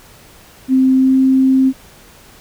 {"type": "tone with pitch glide", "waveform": "sine", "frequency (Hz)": [261.6, 263.7], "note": ["C4", "C4"], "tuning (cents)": [0, 14], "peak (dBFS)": -8, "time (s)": [0.68, 1.73], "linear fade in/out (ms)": 50, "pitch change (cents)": 14, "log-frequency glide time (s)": [0.94, 1.17], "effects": ["pink hiss -43 dBFS RMS until 2.4 s"]}